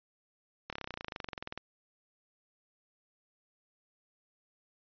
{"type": "slowing click train", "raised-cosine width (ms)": 0.3, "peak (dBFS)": -22, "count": 24, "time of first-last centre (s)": [0.7, 1.576], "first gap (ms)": 27, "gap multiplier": 1.03, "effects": ["resampled to 11025 Hz"]}